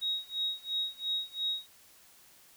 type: tone with tremolo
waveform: sine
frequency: 3780 Hz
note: A#7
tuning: 23 cents sharp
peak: -28 dBFS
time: 0.01-1.67 s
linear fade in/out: 20 ms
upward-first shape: sine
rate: 2.9 Hz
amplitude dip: 95%
effects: white hiss -59 dBFS RMS until 2.56 s